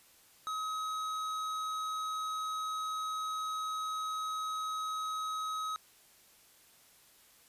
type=tone with tanh clipping; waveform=sine; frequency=1272 Hz; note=D#6; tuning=38 cents sharp; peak=-36 dBFS; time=0.47-5.76 s; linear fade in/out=0 ms; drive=14 dB; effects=white hiss -62 dBFS RMS until 7.48 s + resampled to 32000 Hz